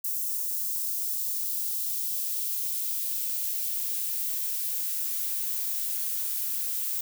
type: noise with high-pass filter sweep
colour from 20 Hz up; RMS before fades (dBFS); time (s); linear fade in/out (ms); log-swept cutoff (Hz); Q
violet; -30; 0.04-7.01; 5; 6400 to 710; 0.9
effects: none